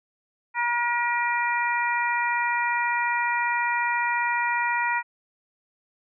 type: harmonic tone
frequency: 477.3 Hz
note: A#4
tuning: 41 cents sharp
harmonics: 2 / 3 / 4 / 5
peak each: -25 / -30 / -27 / -30 dBFS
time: 0.54-5.03 s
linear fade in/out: 50 ms
effects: none